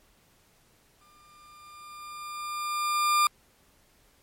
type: tone with exponential growth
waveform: 40% pulse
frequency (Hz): 1200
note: D6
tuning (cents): +37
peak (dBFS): -18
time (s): 1.01-3.27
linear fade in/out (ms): 2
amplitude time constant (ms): 490
effects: pink hiss -63 dBFS RMS until 4.22 s + MP3 64 kbps